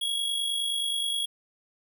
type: tone with amplitude modulation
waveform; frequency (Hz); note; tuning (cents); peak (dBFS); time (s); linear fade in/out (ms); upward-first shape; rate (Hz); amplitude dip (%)
square; 3322; G#7; 0; -25; 0.01-1.26; 10; sine; 49.6; 45
effects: none